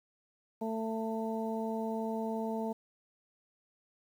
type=harmonic tone; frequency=222.8 Hz; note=A3; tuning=22 cents sharp; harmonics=1 / 2 / 3 / 4; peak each=-35 / -38 / -40 / -41 dBFS; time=0.61-2.73 s; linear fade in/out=10 ms; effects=10-bit